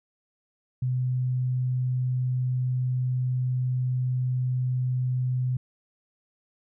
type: tone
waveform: sine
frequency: 126.8 Hz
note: B2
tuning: 46 cents sharp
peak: -23 dBFS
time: 0.82-5.57 s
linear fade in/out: 5 ms
effects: none